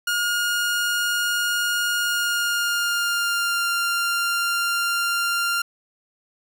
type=tone with pitch glide; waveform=sawtooth; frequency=1428 to 1392.2 Hz; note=F6 to F6; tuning=+38 to -6 cents; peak=-17 dBFS; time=0.07-5.62 s; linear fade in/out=5 ms; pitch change=-44 cents; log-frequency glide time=1.96-3.69 s; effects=none